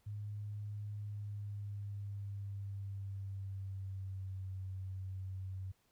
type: tone with pitch glide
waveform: sine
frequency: 103.83 to 94.66 Hz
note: G#2 to F#2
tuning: 0 to +40 cents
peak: -40 dBFS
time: 0.06-5.72 s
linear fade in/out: 10 ms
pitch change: -160 cents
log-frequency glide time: 0.97-4.51 s
effects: pink hiss -75 dBFS RMS until 5.91 s